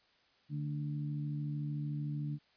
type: harmonic tone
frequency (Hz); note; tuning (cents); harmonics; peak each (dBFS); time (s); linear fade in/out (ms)
73.42; D2; 0; 2 / 3 / 4; -35 / -47 / -45; 0.49-2.39; 50
effects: white hiss -69 dBFS RMS until 2.56 s + resampled to 11025 Hz